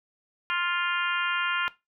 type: harmonic tone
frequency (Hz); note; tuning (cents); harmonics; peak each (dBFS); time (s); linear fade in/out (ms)
350; F4; +4; 3 / 4 / 5 / 6 / 7 / 8 / 9; -32 / -29 / -34 / -37 / -33 / -33 / -39; 0.5-1.68; 0
effects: noise-tail reverb RT60 0.2 s tail -17 dB re dry